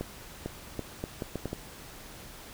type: accelerating click train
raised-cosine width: 2 ms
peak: -19 dBFS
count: 8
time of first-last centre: 0.01-1.53 s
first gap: 450 ms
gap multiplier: 0.74
effects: pink hiss -47 dBFS RMS until 2.53 s